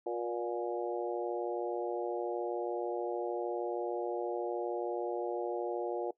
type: harmonic tone with a mistuned harmonic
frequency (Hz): 119.1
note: A#2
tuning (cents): +38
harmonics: 3 / 4 / 5 / 6 / 7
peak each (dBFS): -36 / -38 / -40 / -42 / -43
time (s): 0.06-6.11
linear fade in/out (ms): 5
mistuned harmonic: 5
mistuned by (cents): -19
effects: noise-tail reverb RT60 0.1 s tail -20 dB re dry